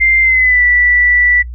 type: tone with pitch glide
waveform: sine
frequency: 2093 to 1964.2 Hz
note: C7 to B6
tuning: 0 to -10 cents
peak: -7 dBFS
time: 0-1.43 s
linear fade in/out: 20 ms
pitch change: -110 cents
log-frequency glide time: 0.21-0.63 s
effects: noise-tail reverb RT60 0.1 s tail -25 dB re dry + added 60 Hz sine -23 dBFS peak until 1.54 s